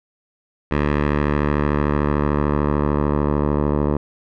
10% pulse tone with low-pass filter sweep, 73.42 Hz, D2, in tune, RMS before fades -19 dBFS, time 0.71-3.97 s, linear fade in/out 5 ms, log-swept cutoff 2100 to 820 Hz, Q 1.3, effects none

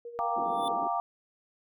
sine tone with tremolo, 473.1 Hz, A#4, 26 cents sharp, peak -37 dBFS, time 0.05-0.74 s, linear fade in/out 2 ms, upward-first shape sine, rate 11 Hz, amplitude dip 60%
sine chord, G minor seventh, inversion third, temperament equal, 698.5 / 784 / 932.3 / 1174.7 Hz, F5 / G5 / Bb5 / D6, 0 / 0 / 0 / 0 cents, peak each -31 / -34 / -34 / -33 dBFS, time 0.19-1 s, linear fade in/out 0 ms
pink band-pass noise, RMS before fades -41 dBFS, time 0.36-0.88 s, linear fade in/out 10 ms, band 230 to 450 Hz, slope 24 dB/octave
square tone with exponential growth, 3520 Hz, A7, in tune, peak -34 dBFS, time 0.45-0.68 s, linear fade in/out 1 ms, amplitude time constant 50 ms
effects none

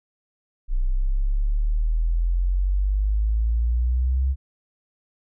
sine exponential sweep, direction up, 30.48 to 67.4 Hz, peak -18 dBFS, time 0.68-4.36 s, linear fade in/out 50 ms, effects none

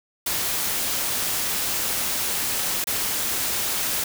white noise with dropouts, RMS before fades -25 dBFS, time 0.26-4.04 s, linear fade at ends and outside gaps 5 ms, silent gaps 2.842-2.87 s, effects none

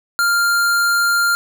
square tone, 1396.9 Hz, F6, in tune, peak -14 dBFS, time 0.19-1.35 s, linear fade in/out 0 ms, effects 9-bit

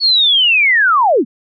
sine linear sweep, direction down, 4450 to 189.7 Hz, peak -8 dBFS, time 0-1.25 s, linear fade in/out 50 ms, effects none

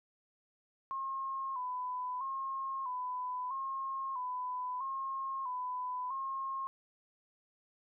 sine tone with vibrato, 1037 Hz, C6, 16 cents flat, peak -35 dBFS, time 0.91-6.67 s, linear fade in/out 0 ms, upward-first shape square, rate 0.77 Hz, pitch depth 62 cents each way, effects none

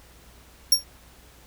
sawtooth tone with exponential decay, 5560 Hz, F8, 9 cents flat, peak -8 dBFS, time 0.72-0.84 s, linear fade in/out 5 ms, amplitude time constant 25 ms, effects added 60 Hz sine -53 dBFS peak until 1.46 s + pink hiss -53 dBFS RMS until 1.46 s

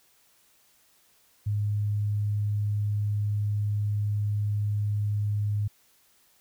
sine tone, 103.83 Hz, G#2, in tune, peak -24 dBFS, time 1.46-5.68 s, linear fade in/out 10 ms, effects white hiss -63 dBFS RMS until 6.4 s

